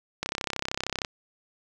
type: click train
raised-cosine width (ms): 0.2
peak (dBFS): -11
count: 28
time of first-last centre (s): 0.23-1.048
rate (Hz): 33
effects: none